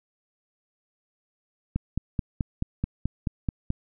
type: click train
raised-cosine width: 5 ms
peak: -13 dBFS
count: 10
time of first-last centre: 1.76-3.704 s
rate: 4.63 Hz
effects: none